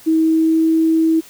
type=tone with pitch glide; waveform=sine; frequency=320.4 to 322.8 Hz; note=E4 to E4; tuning=-49 to -36 cents; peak=-11 dBFS; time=0.06-1.21 s; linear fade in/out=20 ms; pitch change=+13 cents; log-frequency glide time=0.2-0.7 s; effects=white hiss -43 dBFS RMS until 1.29 s